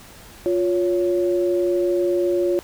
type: tone pair together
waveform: sine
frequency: 352.5 / 559.6 Hz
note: F4 / C#5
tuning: +16 / +16 cents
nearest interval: minor sixth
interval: 800 cents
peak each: -18 / -23 dBFS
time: 0.46-2.59 s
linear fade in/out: 0 ms
effects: pink hiss -44 dBFS RMS until 2.63 s